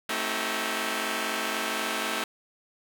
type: chord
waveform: 5% pulse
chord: A diminished seventh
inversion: none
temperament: just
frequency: 220 / 264 / 316.8 / 380.2 Hz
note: A3 / C4 / Eb4 / Gb4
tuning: 0 / +16 / +31 / +47 cents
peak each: -21 / -24 / -22 / -24 dBFS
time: 0.09-2.24 s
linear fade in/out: 2 ms
effects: none